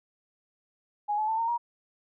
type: tone with pitch steps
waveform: sine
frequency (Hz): 830.6 / 858.4 / 887.1 / 916.8 / 947.5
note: G#5 / A5 / A5 / A#5 / A#5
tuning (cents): 0 / -43 / +14 / -29 / +28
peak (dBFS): -25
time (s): 1.08-1.58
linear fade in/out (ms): 20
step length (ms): 100
effects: none